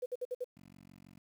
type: tone bursts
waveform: sine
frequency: 497.8 Hz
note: B4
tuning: 14 cents sharp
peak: -33 dBFS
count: 5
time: 0.02-0.444 s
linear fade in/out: 10 ms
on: 40 ms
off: 56 ms
type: click train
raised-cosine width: 5 ms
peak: -38 dBFS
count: 29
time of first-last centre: 0.57-1.175 s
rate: 46.3 Hz
effects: high-pass 200 Hz 12 dB/octave + 10-bit

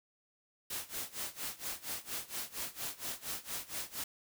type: noise with tremolo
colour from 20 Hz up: white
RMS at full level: -38 dBFS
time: 0.7-4.04 s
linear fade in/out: 5 ms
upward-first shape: sine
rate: 4.3 Hz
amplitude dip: 90%
effects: none

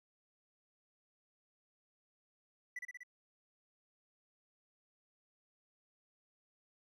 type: tone with echo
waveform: triangle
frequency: 1975.5 Hz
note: B6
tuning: in tune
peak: -38 dBFS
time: 2.76-2.79 s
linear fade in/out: 5 ms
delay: 61 ms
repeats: 4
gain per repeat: -2 dB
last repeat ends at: 3.034 s
effects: none

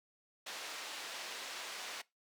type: band-pass noise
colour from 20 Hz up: white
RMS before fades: -45 dBFS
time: 0.46-2.02 s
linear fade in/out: 10 ms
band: 440 to 4600 Hz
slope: 12 dB/octave
effects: noise-tail reverb RT60 0.2 s tail -21 dB re dry

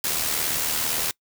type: noise with amplitude modulation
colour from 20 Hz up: white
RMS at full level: -23 dBFS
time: 0.04-1.11 s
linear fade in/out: 2 ms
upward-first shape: sine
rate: 77.8 Hz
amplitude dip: 45%
effects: noise-tail reverb RT60 0.1 s tail -24 dB re dry

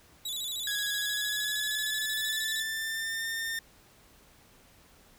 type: tone with vibrato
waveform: sawtooth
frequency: 3662 Hz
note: A#7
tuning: 32 cents flat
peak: -30 dBFS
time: 0.25-2.63 s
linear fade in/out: 5 ms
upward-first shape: square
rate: 13 Hz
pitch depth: 90 cents each way
type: tone with pitch glide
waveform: sawtooth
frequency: 1661.2 to 1811.6 Hz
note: G#6 to A#6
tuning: 0 to -50 cents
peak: -28 dBFS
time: 0.67-3.59 s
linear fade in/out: 2 ms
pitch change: +150 cents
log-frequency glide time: 0.96-3.28 s
effects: pink hiss -59 dBFS RMS until 5.18 s

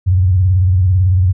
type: tone with vibrato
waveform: sine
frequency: 92 Hz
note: F#2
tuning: 9 cents flat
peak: -8 dBFS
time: 0.06-1.33 s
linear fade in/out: 20 ms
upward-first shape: square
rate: 18 Hz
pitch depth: 91 cents each way
effects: none

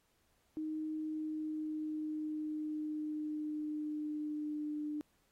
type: tone with pitch glide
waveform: sine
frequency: 311.1 to 299.5 Hz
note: D#4 to D4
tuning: 0 to +34 cents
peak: -36 dBFS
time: 0.57-5.01 s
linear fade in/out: 0 ms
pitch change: -66 cents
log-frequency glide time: 0.96-4.86 s
effects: pink hiss -75 dBFS RMS until 5.31 s + AAC 48 kbps

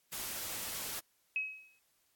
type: noise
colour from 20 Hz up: white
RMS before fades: -40 dBFS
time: 0.12-1 s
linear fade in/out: 10 ms
type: tone with exponential decay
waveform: sine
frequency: 2555 Hz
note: D#7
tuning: 45 cents sharp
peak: -29 dBFS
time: 1.36-1.79 s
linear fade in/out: 1 ms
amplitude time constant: 92 ms
effects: white hiss -74 dBFS RMS until 2.15 s + AAC 64 kbps

